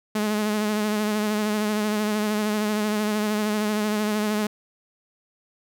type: tone with vibrato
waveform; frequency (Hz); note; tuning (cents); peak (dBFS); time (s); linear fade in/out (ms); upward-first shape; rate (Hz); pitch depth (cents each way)
sawtooth; 211.6; G#3; +33; -18; 0.15-4.47; 5; sine; 13; 32
effects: none